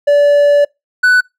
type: tone pair in turn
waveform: triangle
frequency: 578 / 1491.4 Hz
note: D5 / F#6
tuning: -28 / +13 cents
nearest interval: octave + major third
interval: 1641 cents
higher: second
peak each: -4 dBFS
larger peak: neither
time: 0.07-0.65 / 1.03-1.21 s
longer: first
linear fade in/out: 10 ms
effects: noise-tail reverb RT60 0.2 s tail -25 dB re dry